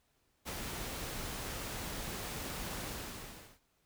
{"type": "noise with ADSR envelope", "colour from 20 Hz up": "pink", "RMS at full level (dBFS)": -39, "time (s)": [0.45, 3.6], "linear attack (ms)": 35, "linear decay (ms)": 11, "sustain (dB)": -2, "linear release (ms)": 730, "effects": ["pink hiss -75 dBFS RMS until 3.85 s"]}